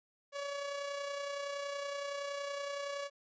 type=tone with amplitude modulation; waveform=sawtooth; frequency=566 Hz; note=C#5; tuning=36 cents sharp; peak=-32 dBFS; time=0.32-3.1 s; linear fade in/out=50 ms; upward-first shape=sine; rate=30.7 Hz; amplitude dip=40%; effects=resampled to 16000 Hz